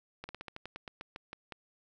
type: slowing click train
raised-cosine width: 0.3 ms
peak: -26 dBFS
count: 13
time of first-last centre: 0.24-1.523 s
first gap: 50 ms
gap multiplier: 1.13
effects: none